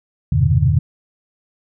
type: tone cluster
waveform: sine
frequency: 81.4 / 97.2 / 123.7 / 132.4 / 152.1 Hz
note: E2 / G2 / B2 / C3 / D#3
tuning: -21 / -14 / +3 / +21 / -39 cents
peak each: -18 dBFS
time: 0.32-0.79 s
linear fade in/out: 5 ms
effects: none